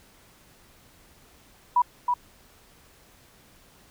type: tone with echo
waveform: sine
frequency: 978 Hz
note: B5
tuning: 17 cents flat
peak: -16 dBFS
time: 1.76-1.82 s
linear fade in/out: 5 ms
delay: 320 ms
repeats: 1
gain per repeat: -4 dB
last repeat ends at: 2.14 s
effects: pink hiss -56 dBFS RMS until 3.9 s